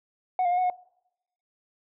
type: tone with pitch steps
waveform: sine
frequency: 738 / 703 / 717 / 736 / 724 Hz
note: F#5 / F5 / F5 / F#5 / F#5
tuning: -5 / +11 / +45 / -9 / -38 cents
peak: -19 dBFS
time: 0.39-0.7 s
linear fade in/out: 2 ms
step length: 62 ms
effects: noise-tail reverb RT60 0.8 s tail -22 dB re dry + tanh soft clip ceiling -20 dBFS